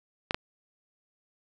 clicks, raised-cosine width 0.3 ms, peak -11 dBFS, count 2, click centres 0.309 / 0.345 s, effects none

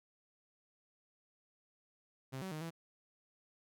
sawtooth tone with pitch steps, 132.5 / 189.6 / 154.7 / 165.6 Hz, C3 / F#3 / D#3 / E3, +22 / +43 / -10 / +8 cents, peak -37 dBFS, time 2.32-2.708 s, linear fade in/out 20 ms, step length 97 ms, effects none

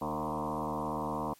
sine tone with frequency modulation, 610 Hz, D#5, 34 cents flat, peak -31 dBFS, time 0.01-1.34 s, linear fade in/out 10 ms, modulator 77 Hz, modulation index 6.1, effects white hiss -61 dBFS RMS until 1.39 s + MP3 64 kbps

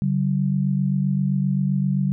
sine tone pair together, 142.34 / 190 Hz, C#3 / F#3, +46 / +46 cents, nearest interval perfect fourth, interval 500 cents, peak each -21 dBFS, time 0.02-2.12 s, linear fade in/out 0 ms, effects none

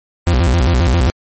40% pulse tone with vibrato, 73.42 Hz, D2, in tune, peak -9 dBFS, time 0.27-1.1 s, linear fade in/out 0 ms, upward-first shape square, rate 7.5 Hz, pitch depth 280 cents each way, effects MP3 32 kbps

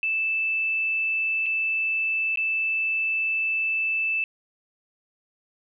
sine tone with dropouts, 2637 Hz, E7, in tune, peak -22 dBFS, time 0.03-4.24 s, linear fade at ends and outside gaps 1 ms, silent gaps 1.46-1.464 / 2.358-2.373 s, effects none

